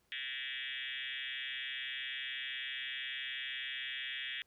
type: tone with frequency modulation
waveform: sine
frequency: 2585 Hz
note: E7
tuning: 34 cents flat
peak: -38 dBFS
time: 0.12-4.42 s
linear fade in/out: 0 ms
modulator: 132 Hz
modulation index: 6.8
effects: pink hiss -75 dBFS RMS until 4.46 s